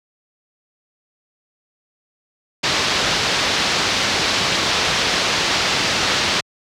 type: low-pass noise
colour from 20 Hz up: white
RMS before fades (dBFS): -19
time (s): 2.63-6.41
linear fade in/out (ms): 10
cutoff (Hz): 5100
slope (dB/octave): 24
effects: high-pass 60 Hz 12 dB/octave